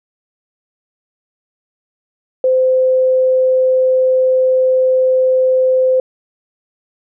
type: tone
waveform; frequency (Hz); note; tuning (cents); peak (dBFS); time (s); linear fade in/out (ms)
sine; 516; C5; -24; -9; 2.44-6; 2
effects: none